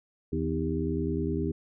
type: harmonic tone with a mistuned harmonic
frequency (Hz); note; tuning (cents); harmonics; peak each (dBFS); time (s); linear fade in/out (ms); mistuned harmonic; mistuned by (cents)
79.9; D#2; +47; 1 / 2 / 3 / 4 / 5; -33 / -33 / -33 / -33 / -33; 0.32-1.52; 10; 3; +75
effects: none